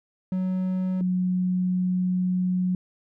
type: tone pair in turn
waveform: triangle / sine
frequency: 185.6 / 182.52 Hz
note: F#3 / F#3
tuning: +6 / -23 cents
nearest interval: unison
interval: 29 cents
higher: first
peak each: -21 dBFS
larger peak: neither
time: 0.32-1.01 / 1.01-2.75 s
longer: second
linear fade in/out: 2 ms
effects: none